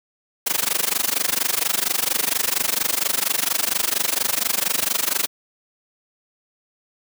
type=noise with amplitude modulation; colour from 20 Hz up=white; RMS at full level=-18 dBFS; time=0.46-5.27 s; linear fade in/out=10 ms; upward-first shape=sine; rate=24.3 Hz; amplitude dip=95%; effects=high-pass 200 Hz 12 dB/octave